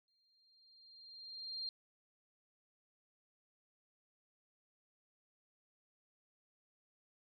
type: tone with exponential growth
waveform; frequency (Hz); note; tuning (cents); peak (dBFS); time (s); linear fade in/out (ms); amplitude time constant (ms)
sine; 4193; C8; +3; -38; 0.08-1.69; 1; 350
effects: none